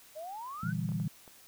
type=exponential sweep; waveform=sine; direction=up; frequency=597 to 1568 Hz; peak=-39 dBFS; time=0.15-0.73 s; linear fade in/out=20 ms
type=chord; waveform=sine; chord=E half-diminished seventh; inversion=second; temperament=equal with one note detuned; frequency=116.54 / 146.41 / 164.81 / 196 Hz; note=Bb2 / D3 / E3 / G3; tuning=0 / -5 / 0 / 0 cents; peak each=-37 / -38 / -34 / -37 dBFS; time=0.63-1.08 s; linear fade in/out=5 ms
type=clicks; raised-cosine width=1 ms; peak=-38 dBFS; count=4; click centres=0.89 / 0.92 / 1 / 1.278 s
effects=white hiss -57 dBFS RMS until 1.47 s